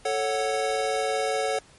square chord, F# minor, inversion first, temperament equal with one note detuned, 440 / 552.4 / 740 Hz, A4 / C#5 / F#5, 0 / -6 / 0 cents, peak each -29 dBFS, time 0.05-1.59 s, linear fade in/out 5 ms, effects pink hiss -54 dBFS RMS until 1.78 s + MP3 48 kbps

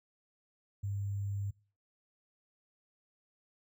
sine tone with sample-and-hold, 100 Hz, G2, 35 cents sharp, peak -33 dBFS, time 0.83-1.51 s, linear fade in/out 10 ms, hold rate 7350 Hz, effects noise-tail reverb RT60 0.4 s tail -24 dB re dry

